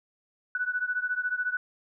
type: beating tone pair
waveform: sine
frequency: 1479 / 1493 Hz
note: F#6 / F#6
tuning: -1 / +15 cents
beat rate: 14 Hz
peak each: -29 / -31 dBFS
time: 0.55-1.57 s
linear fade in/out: 2 ms
effects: none